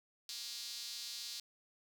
sawtooth tone with high-pass filter, 236.3 Hz, A#3, 24 cents sharp, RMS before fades -45 dBFS, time 0.29-1.4 s, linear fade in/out 2 ms, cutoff 4400 Hz, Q 3.3, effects none

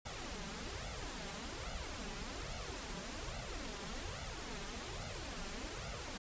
pink noise with flanger, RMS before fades -44 dBFS, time 0.05-6.18 s, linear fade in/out 10 ms, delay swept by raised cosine 1.4 to 5.1 ms, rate 1.2 Hz, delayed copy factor +0.75, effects resampled to 16000 Hz

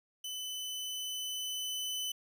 sawtooth tone with level ramp, 3014 Hz, F#7, 31 cents sharp, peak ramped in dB -35 to -31 dBFS, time 0.24-2.12 s, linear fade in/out 5 ms, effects 11-bit

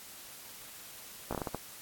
slowing click train, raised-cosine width 1 ms, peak -20 dBFS, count 7, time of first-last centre 1.31-1.547 s, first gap 16 ms, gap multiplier 1.36, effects white hiss -49 dBFS RMS until 1.81 s + AAC 64 kbps

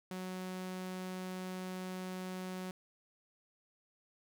sawtooth tone, 184.9 Hz, F#3, 1 cent flat, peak -36 dBFS, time 0.11-2.71 s, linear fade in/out 2 ms, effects none

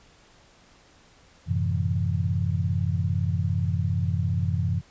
sine chord, F# half-diminished seventh, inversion none, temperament equal with one note detuned, 92.5 / 110 / 130.13 / 164.81 Hz, F#2 / A2 / C3 / E3, 0 / 0 / -9 / 0 cents, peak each -25 / -30 / -29 / -29 dBFS, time 1.46-4.82 s, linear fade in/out 50 ms, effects pink hiss -56 dBFS RMS until 4.9 s + resampled to 16000 Hz

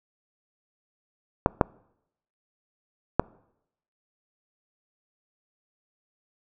clicks, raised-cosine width 1 ms, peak -3 dBFS, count 3, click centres 1.461 / 1.612 / 3.196 s, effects noise-tail reverb RT60 0.8 s tail -25 dB re dry

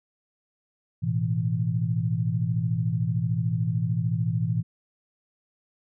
sine chord, A suspended second, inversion none, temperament equal, 110 / 123.47 / 164.81 Hz, A2 / B2 / E3, 0 / 0 / 0 cents, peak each -27 dBFS, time 1.02-4.63 s, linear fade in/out 20 ms, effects none

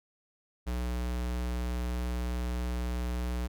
square tone, 60.8 Hz, B1, 26 cents flat, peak -31 dBFS, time 0.66-3.48 s, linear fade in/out 20 ms, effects none

